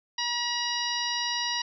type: harmonic tone with a mistuned harmonic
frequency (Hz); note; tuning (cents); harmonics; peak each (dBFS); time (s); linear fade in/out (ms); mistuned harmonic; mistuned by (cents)
960; B5; -49; 1 / 2 / 3 / 4 / 5 / 6; -34 / -34 / -34 / -34 / -34 / -34; 0.18-1.62; 5; 6; -46
effects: none